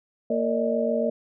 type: tone cluster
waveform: sine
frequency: 231 / 458.8 / 581 / 628 Hz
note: A#3 / A#4 / D5 / D#5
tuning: -16 / -28 / -19 / +16 cents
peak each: -27 dBFS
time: 0.3-1.1 s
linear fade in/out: 5 ms
effects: none